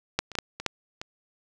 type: clicks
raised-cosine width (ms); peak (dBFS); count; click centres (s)
0.2; -6 / -23 / -14 / -7 / -18 / -7 / -18; 7; 0.19 / 0.317 / 0.353 / 0.387 / 0.6 / 0.663 / 1.015
effects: none